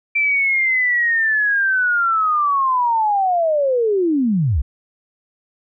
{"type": "linear sweep", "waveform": "sine", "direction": "down", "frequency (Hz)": [2349, 53.1], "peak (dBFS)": -14, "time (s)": [0.15, 4.62], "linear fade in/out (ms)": 10, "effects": []}